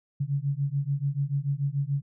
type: beating tone pair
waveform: sine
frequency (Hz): 137.3 / 144.2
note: C#3 / D3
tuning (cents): -16 / -31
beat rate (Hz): 6.9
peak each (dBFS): -28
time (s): 0.2-2.02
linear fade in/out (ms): 10
effects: none